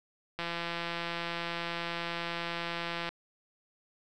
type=click train; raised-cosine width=0.3 ms; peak=-19 dBFS; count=460; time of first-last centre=0.39-3.09 s; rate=170 Hz; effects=none